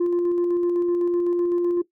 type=tone with tremolo; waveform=sine; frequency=349.3 Hz; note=F4; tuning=in tune; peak=-15 dBFS; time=0-1.82 s; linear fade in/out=10 ms; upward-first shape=square; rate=7.9 Hz; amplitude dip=25%; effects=noise-tail reverb RT60 0.1 s tail -17 dB re dry + tanh soft clip ceiling -17 dBFS